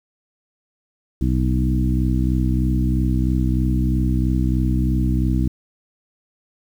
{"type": "harmonic tone with a mistuned harmonic", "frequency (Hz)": 63.1, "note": "B1", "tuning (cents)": 38, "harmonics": [1, 2, 3, 4, 5], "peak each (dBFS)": [-19, -22, -24, -25, -26], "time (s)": [1.21, 5.48], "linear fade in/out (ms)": 5, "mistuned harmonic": 1, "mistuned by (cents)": -26, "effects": ["8-bit"]}